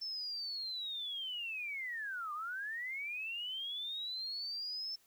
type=linear two-way sweep; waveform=sine; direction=down then up; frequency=5330 to 1173 to 5330 Hz; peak=-38 dBFS; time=0.01-4.96 s; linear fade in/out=10 ms; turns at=2.33 s; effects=white hiss -69 dBFS RMS until 5.06 s